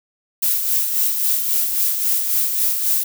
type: noise with tremolo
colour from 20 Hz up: violet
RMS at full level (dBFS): -17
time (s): 0.42-3.04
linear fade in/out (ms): 10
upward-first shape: sine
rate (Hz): 3.7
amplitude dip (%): 45
effects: none